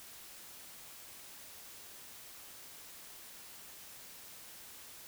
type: silence
effects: white hiss -52 dBFS RMS until 5.07 s